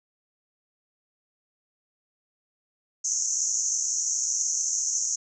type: band-pass noise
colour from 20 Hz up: white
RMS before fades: -27 dBFS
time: 3.04-5.16 s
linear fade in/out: 10 ms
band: 5900 to 6900 Hz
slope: 96 dB/octave
effects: none